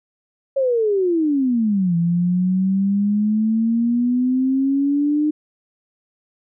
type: exponential two-way sweep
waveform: sine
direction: down then up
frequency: 554.4 to 167.9 to 304.8 Hz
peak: -15 dBFS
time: 0.56-5.31 s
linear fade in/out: 10 ms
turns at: 1.96 s
effects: none